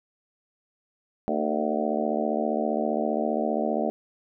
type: harmonic tone with a mistuned harmonic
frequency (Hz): 75.1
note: D2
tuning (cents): +39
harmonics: 3 / 4 / 5 / 6 / 7 / 8 / 9 / 10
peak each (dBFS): -29 / -32 / -34 / -33 / -35 / -30 / -31 / -33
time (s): 1.28-3.9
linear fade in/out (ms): 0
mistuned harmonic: 5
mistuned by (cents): +46
effects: none